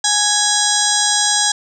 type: harmonic tone with a mistuned harmonic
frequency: 830.6 Hz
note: G#5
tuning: in tune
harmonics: 1 / 2 / 4 / 5 / 6 / 7 / 8 / 9 / 10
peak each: -22 / -22 / -22 / -22 / -22 / -22 / -22 / -22 / -22 dBFS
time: 0.04-1.52 s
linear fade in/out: 5 ms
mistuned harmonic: 5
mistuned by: -82 cents
effects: none